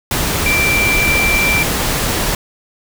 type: tone in noise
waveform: sine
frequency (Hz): 2349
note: D7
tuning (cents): 0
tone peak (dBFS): -13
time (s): 0.46-1.63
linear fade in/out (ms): 2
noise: pink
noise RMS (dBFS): -17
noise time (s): 0.11-2.35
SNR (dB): +1
effects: none